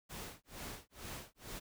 pink noise with tremolo, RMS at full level -45 dBFS, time 0.09-1.6 s, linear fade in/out 20 ms, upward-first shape sine, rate 2.2 Hz, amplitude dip 100%, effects none

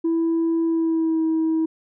sine tone with pitch glide, 330 to 321 Hz, E4 to E4, +2 to -46 cents, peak -16 dBFS, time 0.04-1.66 s, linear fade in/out 10 ms, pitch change -48 cents, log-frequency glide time 0.65-1.24 s, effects tanh soft clip ceiling -16 dBFS

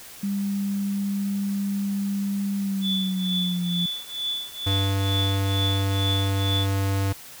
sine tone with pitch glide, 199.3 to 174.51 Hz, G3 to F3, +29 to -1 cents, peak -23 dBFS, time 0.23-3.86 s, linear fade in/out 5 ms, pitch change -230 cents, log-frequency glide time 2.58-3.72 s
sine tone with tremolo, 3465 Hz, A7, 27 cents flat, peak -23 dBFS, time 2.81-6.67 s, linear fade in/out 50 ms, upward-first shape triangle, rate 2.2 Hz, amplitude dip 95%
square tone, 97.8 Hz, G2, 4 cents flat, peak -22 dBFS, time 4.66-7.13 s, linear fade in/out 10 ms
effects white hiss -43 dBFS RMS until 7.4 s

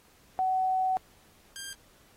sine / 10% pulse tone pair in turn, 751 / 1596.4 Hz, F#5 / G6, +26 / +31 cents, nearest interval octave + minor second, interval 1305 cents, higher second, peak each -24 / -30 dBFS, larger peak first, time 0.39-0.97 / 1.56-1.73 s, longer first, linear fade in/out 0 ms, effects pink hiss -61 dBFS RMS until 2.16 s + AAC 48 kbps

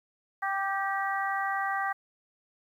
harmonic tone with a mistuned harmonic, 392 Hz, G4, in tune, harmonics 2 / 3 / 4 / 5, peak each -31 / -33 / -34 / -35 dBFS, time 0.42-1.93 s, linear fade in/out 10 ms, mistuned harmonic 5, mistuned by -33 cents, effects 10-bit

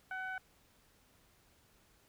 15% pulse tone with low-pass filter, 752 Hz, F#5, 28 cents sharp, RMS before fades -41 dBFS, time 0.11-0.38 s, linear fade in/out 2 ms, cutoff 1500 Hz, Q 2.4, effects pink hiss -68 dBFS RMS until 2.08 s

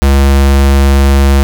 square tone, 68.9 Hz, C#2, 10 cents flat, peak -5 dBFS, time 0.02-1.43 s, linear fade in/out 0 ms, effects none

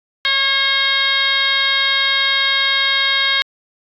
sine tone with frequency modulation, 2700 Hz, E7, 41 cents sharp, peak -13 dBFS, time 0.25-3.42 s, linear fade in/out 0 ms, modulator 535 Hz, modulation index 2.6, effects AAC 64 kbps

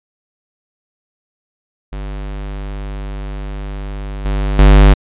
square tone with level steps, 49.58 Hz, G1, 20 cents sharp, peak -23 / -15 / -4 dBFS, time 1.92-4.94 s, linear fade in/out 10 ms, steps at 4.25 / 4.59 s, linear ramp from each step 2 ms, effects resampled to 8000 Hz

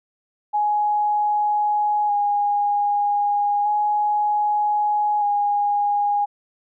sine tone with vibrato, 828 Hz, G#5, 5 cents flat, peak -17 dBFS, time 0.53-6.26 s, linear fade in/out 20 ms, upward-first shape square, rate 0.32 Hz, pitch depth 16 cents each way, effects none

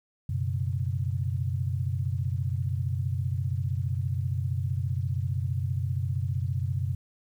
sine chord, F# suspended fourth, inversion none, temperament equal, 92.5 / 123.47 / 138.59 Hz, F#2 / B2 / C#3, 0 / 0 / 0 cents, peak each -29 / -30 / -33 dBFS, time 0.29-6.95 s, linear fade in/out 5 ms, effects 10-bit

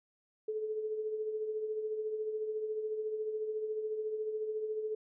sine tone with tremolo, 432.2 Hz, A4, 31 cents flat, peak -31 dBFS, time 0.48-4.95 s, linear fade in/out 5 ms, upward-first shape triangle, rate 14 Hz, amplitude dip 55%, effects none

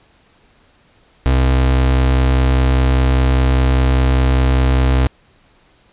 35% pulse tone, 65 Hz, C2, 11 cents flat, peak -9 dBFS, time 1.26-5.07 s, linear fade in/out 0 ms, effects pink hiss -53 dBFS RMS until 5.92 s + resampled to 8000 Hz

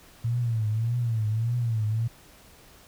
sine tone with vibrato, 114 Hz, A#2, 38 cents flat, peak -23 dBFS, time 0.24-2.08 s, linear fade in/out 10 ms, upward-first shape triangle, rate 1.7 Hz, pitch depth 130 cents each way, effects pink hiss -53 dBFS RMS until 2.87 s

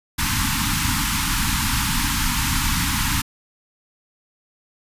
pink band-stop noise, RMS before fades -21 dBFS, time 0.18-3.22 s, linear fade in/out 10 ms, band 300 to 850 Hz, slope 96 dB/octave, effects resampled to 32000 Hz

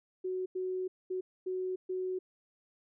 sine tone bursts at uneven times, 370.7 Hz, F#4, 3 cents sharp, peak -32 dBFS, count 5, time 0.24-0.46 / 0.55-0.88 / 1.1-1.21 / 1.46-1.76 / 1.89-2.19 s, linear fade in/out 10 ms, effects none

